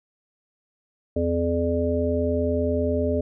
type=harmonic tone; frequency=85 Hz; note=F2; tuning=46 cents flat; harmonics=1 / 3 / 5 / 7; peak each=-26 / -26 / -26 / -26 dBFS; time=1.16-3.21 s; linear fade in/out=5 ms; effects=none